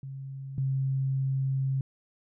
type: tone pair in turn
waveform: sine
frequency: 135.4 / 134.23 Hz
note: C#3 / C3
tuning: -40 / +45 cents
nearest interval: unison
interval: 15 cents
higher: first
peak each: -36 / -25 dBFS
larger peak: second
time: 0.03-0.58 / 0.58-1.81 s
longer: second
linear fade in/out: 2 ms
effects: none